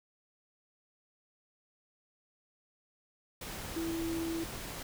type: tone in noise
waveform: sine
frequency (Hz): 330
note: E4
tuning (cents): +2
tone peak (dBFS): -33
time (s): 3.76-4.44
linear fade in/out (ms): 5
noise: pink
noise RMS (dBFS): -42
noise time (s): 3.41-4.83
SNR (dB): +6
effects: none